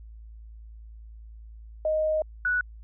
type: tone pair in turn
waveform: sine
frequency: 622.3 / 1475 Hz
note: D#5 / F#6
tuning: 0 / -6 cents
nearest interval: octave + minor third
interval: 1494 cents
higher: second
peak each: -22 dBFS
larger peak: neither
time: 1.85-2.22 / 2.45-2.61 s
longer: first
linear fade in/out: 2 ms
effects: added 55 Hz sine -42 dBFS peak until 2.83 s